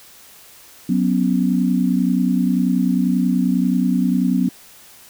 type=chord; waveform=sine; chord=F# suspended fourth; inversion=none; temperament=equal; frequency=185 / 246.9 / 277.2 Hz; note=F#3 / B3 / C#4; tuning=0 / 0 / 0 cents; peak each=-18 / -18 / -22 dBFS; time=0.89-4.49 s; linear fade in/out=5 ms; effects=white hiss -45 dBFS RMS until 5.09 s